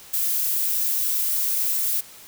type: noise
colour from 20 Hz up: violet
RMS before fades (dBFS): -23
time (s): 0.13-2.01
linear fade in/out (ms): 10
effects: white hiss -45 dBFS RMS until 2.27 s